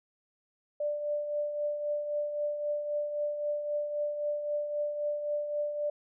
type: tone with tremolo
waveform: sine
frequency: 590 Hz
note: D5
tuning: 8 cents sharp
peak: -27 dBFS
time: 0.8-5.9 s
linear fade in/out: 5 ms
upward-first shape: triangle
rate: 3.8 Hz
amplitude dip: 55%
effects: none